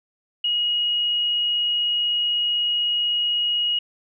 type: tone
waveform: sine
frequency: 2891 Hz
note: F#7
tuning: 41 cents flat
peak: -19 dBFS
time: 0.44-3.79 s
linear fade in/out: 5 ms
effects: none